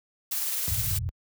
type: noise with tremolo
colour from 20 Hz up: blue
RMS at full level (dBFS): -28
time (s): 0.31-0.99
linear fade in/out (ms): 10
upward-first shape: triangle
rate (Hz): 19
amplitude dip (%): 30
type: low-pass noise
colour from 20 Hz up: white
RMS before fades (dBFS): -29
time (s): 0.68-1.09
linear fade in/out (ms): 0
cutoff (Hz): 130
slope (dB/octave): 48
effects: high-pass 60 Hz 12 dB/octave